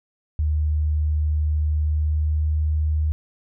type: tone with pitch glide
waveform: sine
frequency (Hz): 76.1 to 76.81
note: D#2 to D#2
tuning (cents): -38 to -22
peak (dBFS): -18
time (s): 0.39-3.12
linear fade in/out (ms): 0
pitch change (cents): +16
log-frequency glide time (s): 1.79-2.53
effects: none